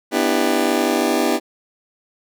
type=chord; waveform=25% pulse; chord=E minor seventh; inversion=second; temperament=just; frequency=247.2 / 296.7 / 329.6 / 395.6 Hz; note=B3 / D4 / E4 / G4; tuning=+2 / +18 / 0 / +16 cents; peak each=-18 dBFS; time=0.11-1.4 s; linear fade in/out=50 ms; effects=none